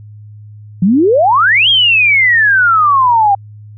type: exponential two-way sweep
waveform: sine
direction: up then down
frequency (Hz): 170.6 to 3301 to 780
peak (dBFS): -6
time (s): 0.82-3.35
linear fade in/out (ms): 5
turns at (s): 1.69
effects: added 105 Hz sine -31 dBFS peak until 3.77 s